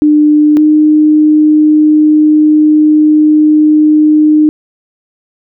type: tone pair in turn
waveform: sine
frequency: 300.2 / 305.1 Hz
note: D4 / D#4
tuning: +38 / -34 cents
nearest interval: unison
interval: 28 cents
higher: second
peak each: -3 dBFS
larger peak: neither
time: 0.02-0.57 / 0.57-4.49 s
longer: second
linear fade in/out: 0 ms
effects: none